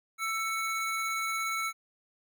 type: tone pair together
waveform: square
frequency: 1326.8 / 2217 Hz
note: E6 / C#7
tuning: +11 / 0 cents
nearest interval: major sixth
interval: 889 cents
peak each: -33 / -34 dBFS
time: 0.18-1.73 s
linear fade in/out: 50 ms
effects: none